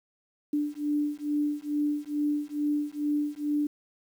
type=beating tone pair; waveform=sine; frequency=293.7 / 296 Hz; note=D4 / D4; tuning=0 / +14 cents; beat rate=2.3 Hz; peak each=-29 dBFS; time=0.53-3.67 s; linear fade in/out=5 ms; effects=9-bit